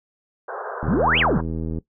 pink band-pass noise, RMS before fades -31 dBFS, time 0.48-1.41 s, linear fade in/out 5 ms, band 400 to 1600 Hz, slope 96 dB/octave
click train, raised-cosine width 3 ms, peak -16 dBFS, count 78, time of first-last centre 0.83-1.785 s, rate 80.6 Hz
sine exponential two-way sweep, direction up then down, 133.1 to 3322 to 133.1 Hz, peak -16 dBFS, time 0.88-1.38 s, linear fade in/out 2 ms, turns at 1.19 s
effects noise-tail reverb RT60 0.1 s tail -17 dB re dry

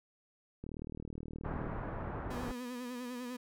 click train, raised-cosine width 3 ms, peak -30 dBFS, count 42, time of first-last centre 0.64-1.694 s, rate 38.9 Hz
pink low-pass noise, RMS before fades -40 dBFS, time 1.44-2.52 s, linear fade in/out 10 ms, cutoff 1500 Hz, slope 24 dB/octave
35% pulse tone with vibrato, 246.9 Hz, B3, in tune, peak -38 dBFS, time 2.3-3.37 s, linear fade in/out 10 ms, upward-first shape sine, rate 10 Hz, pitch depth 51 cents each way
effects none

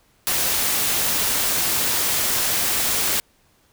white noise, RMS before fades -21 dBFS, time 0.27-3.2 s, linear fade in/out 0 ms, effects pink hiss -60 dBFS RMS until 3.72 s

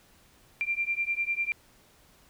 sine beating tone pair, 2367 / 2377 Hz, D7 / D7, +13 / +20 cents, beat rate 10 Hz, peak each -30 dBFS, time 0.61-1.52 s, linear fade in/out 0 ms, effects pink hiss -60 dBFS RMS until 2.29 s

